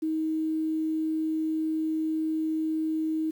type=tone; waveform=sine; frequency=315.9 Hz; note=D#4; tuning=26 cents sharp; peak=-25 dBFS; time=0.02-3.31 s; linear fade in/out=10 ms; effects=9-bit